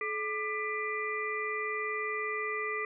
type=harmonic tone with a mistuned harmonic; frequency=397.7 Hz; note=G4; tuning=25 cents sharp; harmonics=1 / 3 / 5 / 6; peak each=-37 / -37 / -35 / -40 dBFS; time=0.01-2.85 s; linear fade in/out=2 ms; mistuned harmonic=1; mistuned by=+130 cents; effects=none